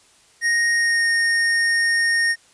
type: tone with pitch glide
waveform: square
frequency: 1865 to 1846.8 Hz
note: A#6 to A#6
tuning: 0 to -17 cents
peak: -17 dBFS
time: 0.41-2.36 s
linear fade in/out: 50 ms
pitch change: -17 cents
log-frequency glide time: 0.73-1.09 s
effects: white hiss -54 dBFS RMS until 2.53 s + resampled to 22050 Hz